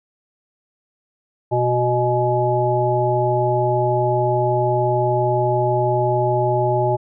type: harmonic tone with a mistuned harmonic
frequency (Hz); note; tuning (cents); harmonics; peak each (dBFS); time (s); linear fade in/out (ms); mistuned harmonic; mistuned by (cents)
123.3; B2; -2; 1 / 3 / 5 / 7; -21 / -21 / -21 / -21; 1.51-6.97; 20; 7; -37
effects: none